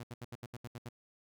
sawtooth tone bursts, 120 Hz, B2, 49 cents flat, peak -38 dBFS, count 9, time 0-0.889 s, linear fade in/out 5 ms, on 33 ms, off 74 ms, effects none

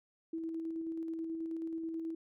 sine tone with tremolo, 326.5 Hz, E4, 17 cents flat, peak -35 dBFS, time 0.33-2.15 s, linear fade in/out 5 ms, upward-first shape square, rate 9.3 Hz, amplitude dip 25%, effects none

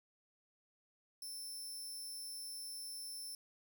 20% pulse tone, 5330 Hz, E8, 18 cents sharp, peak -39 dBFS, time 1.22-3.35 s, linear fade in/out 2 ms, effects 12-bit

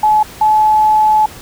sine tone pair in turn, 855 / 859.1 Hz, A5 / A5, -50 / -42 cents, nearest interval unison, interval 8 cents, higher second, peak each -7 dBFS, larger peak neither, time 0.03-0.23 / 0.41-1.26 s, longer second, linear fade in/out 5 ms, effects pink hiss -34 dBFS RMS until 1.41 s

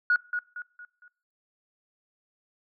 sine tone with echo, 1453 Hz, F#6, 32 cents flat, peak -18 dBFS, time 0.1-0.16 s, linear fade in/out 2 ms, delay 230 ms, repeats 4, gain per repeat -8 dB, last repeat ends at 1.08 s, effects noise-tail reverb RT60 0.5 s tail -24 dB re dry + tanh soft clip ceiling -14 dBFS

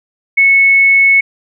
sine tone, 2202 Hz, C#7, 12 cents flat, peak -5 dBFS, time 0.37-1.21 s, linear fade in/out 10 ms, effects none

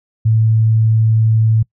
sine tone, 111 Hz, A2, 16 cents sharp, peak -9 dBFS, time 0.25-1.63 s, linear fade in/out 10 ms, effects noise-tail reverb RT60 0.1 s tail -24 dB re dry

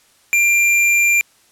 square tone, 2380 Hz, D7, 22 cents sharp, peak -12 dBFS, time 0.33-1.21 s, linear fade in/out 0 ms, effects white hiss -54 dBFS RMS until 1.51 s + low-pass 11000 Hz 12 dB/octave

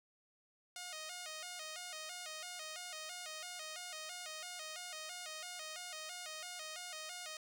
5% pulse tone with vibrato, 669 Hz, E5, 25 cents sharp, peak -33 dBFS, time 0.76-7.37 s, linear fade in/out 2 ms, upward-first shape square, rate 3 Hz, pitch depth 120 cents each way, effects none

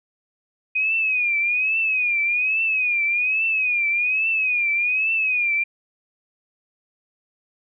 sine tone with vibrato, 2493 Hz, D#7, 3 cents sharp, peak -18 dBFS, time 0.75-5.64 s, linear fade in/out 10 ms, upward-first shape triangle, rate 1.2 Hz, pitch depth 130 cents each way, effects none

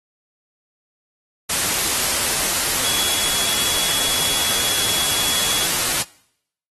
sine tone in noise, 3362 Hz, G#7, 20 cents sharp, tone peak -25 dBFS, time 2.84-5.66 s, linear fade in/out 10 ms, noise white, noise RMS -20 dBFS, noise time 1.49-6.03 s, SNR -8 dB, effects noise-tail reverb RT60 0.7 s tail -22 dB re dry + AAC 32 kbps

